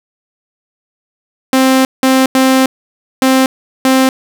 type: tone bursts at uneven times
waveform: sawtooth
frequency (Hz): 262.5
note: C4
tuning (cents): +6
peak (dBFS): -3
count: 5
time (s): 1.53-1.85 / 2.03-2.26 / 2.35-2.66 / 3.22-3.46 / 3.85-4.09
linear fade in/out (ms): 2
effects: none